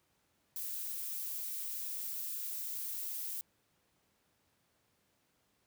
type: noise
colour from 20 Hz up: violet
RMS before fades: -40 dBFS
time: 0.56-3.41 s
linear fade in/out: 0 ms
effects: pink hiss -75 dBFS RMS until 5.66 s + high-pass 80 Hz 12 dB/octave